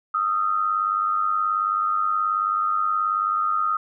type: tone pair together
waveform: sine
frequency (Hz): 1244.5 / 1343.2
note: D#6 / E6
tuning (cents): 0 / +32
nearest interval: minor second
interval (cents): 132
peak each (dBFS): -21 / -25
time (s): 0.14-3.77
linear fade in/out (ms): 5
effects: none